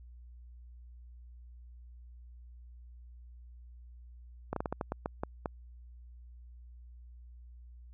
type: slowing click train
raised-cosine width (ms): 1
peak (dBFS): -19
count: 10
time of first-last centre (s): 4.53-5.458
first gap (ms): 33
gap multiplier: 1.27
effects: added 60 Hz sine -49 dBFS peak until 7.93 s